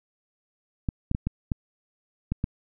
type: clicks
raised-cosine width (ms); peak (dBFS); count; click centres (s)
5; -13; 7; 0.888 / 1.114 / 1.149 / 1.27 / 1.518 / 2.32 / 2.441
effects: none